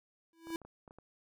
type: tone with exponential growth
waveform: square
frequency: 329.6 Hz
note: E4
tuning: in tune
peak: -33 dBFS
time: 0.33-0.56 s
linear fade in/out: 1 ms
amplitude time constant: 50 ms
type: clicks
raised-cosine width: 1 ms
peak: -39 dBFS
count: 8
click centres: 0.471 / 0.504 / 0.554 / 0.617 / 0.65 / 0.878 / 0.909 / 0.986 s
effects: none